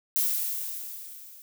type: noise with level ramp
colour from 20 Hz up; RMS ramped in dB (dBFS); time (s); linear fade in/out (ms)
violet; -24 to -49; 0.16-1.42; 0
effects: none